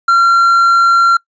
triangle tone, 1372 Hz, F6, 31 cents flat, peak -4 dBFS, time 0.08-1.17 s, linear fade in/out 5 ms, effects noise-tail reverb RT60 0.1 s tail -24 dB re dry + resampled to 16000 Hz

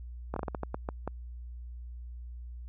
slowing click train, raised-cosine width 1 ms, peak -19 dBFS, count 10, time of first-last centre 0.34-1.076 s, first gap 23 ms, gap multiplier 1.3, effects added 60 Hz sine -40 dBFS peak until 2.68 s

